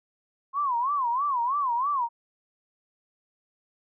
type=tone with vibrato; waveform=sine; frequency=1046.5 Hz; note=C6; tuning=in tune; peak=-23 dBFS; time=0.53-2.09 s; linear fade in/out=50 ms; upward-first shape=sine; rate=3.1 Hz; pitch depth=200 cents each way; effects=none